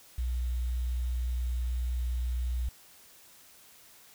sine tone with quantisation, 61 Hz, B1, 21 cents flat, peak -28 dBFS, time 0.18-2.69 s, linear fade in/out 5 ms, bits 9, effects white hiss -56 dBFS RMS until 4.14 s

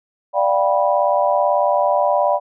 sine chord, G dominant seventh, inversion second, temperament just, 588 / 705.6 / 784 / 980 Hz, D5 / F5 / G5 / B5, +2 / +18 / 0 / -14 cents, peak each -17 / -20 / -21 / -20 dBFS, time 0.33-2.4 s, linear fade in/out 50 ms, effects none

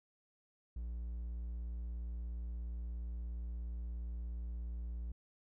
triangle tone, 58.5 Hz, A#1, 7 cents sharp, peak -37 dBFS, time 0.76-5.12 s, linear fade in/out 5 ms, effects none

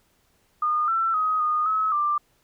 sine tone with pitch steps, 1221 / 1340 / 1260 / 1229 / 1286 / 1184 Hz, D#6 / E6 / D#6 / D#6 / E6 / D6, -33 / +28 / +21 / -22 / -43 / +14 cents, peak -20 dBFS, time 0.62-2.18 s, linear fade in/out 5 ms, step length 260 ms, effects pink hiss -65 dBFS RMS until 2.43 s

